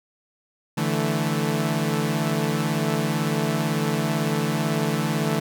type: chord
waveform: sawtooth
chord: D suspended second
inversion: none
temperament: equal with one note detuned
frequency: 146.83 / 164.81 / 219.2 Hz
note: D3 / E3 / A3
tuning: 0 / 0 / -6 cents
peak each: -22 dBFS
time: 0.77-5.4 s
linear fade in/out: 10 ms
effects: none